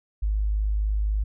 sine tone, 51.91 Hz, G#1, in tune, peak -21 dBFS, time 0.22-1.24 s, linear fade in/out 10 ms, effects none

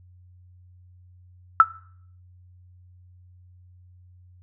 sine tone with exponential decay, 1318.5 Hz, E6, in tune, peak -4 dBFS, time 1.6-1.67 s, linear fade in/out 1 ms, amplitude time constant 15 ms, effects noise-tail reverb RT60 0.6 s tail -19 dB re dry + added 90 Hz sine -49 dBFS peak until 4.42 s

